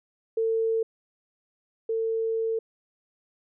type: tone pair in turn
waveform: sine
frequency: 450 / 450 Hz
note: A4 / A4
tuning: +39 / +39 cents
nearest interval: unison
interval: 0 cents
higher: neither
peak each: -22 / -24 dBFS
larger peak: first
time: 0.37-0.83 / 1.89-2.59 s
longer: second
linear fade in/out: 5 ms
effects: none